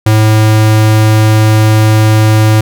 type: tone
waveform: square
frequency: 108.6 Hz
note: A2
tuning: 22 cents flat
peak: -5 dBFS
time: 0.06-2.61 s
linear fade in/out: 5 ms
effects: none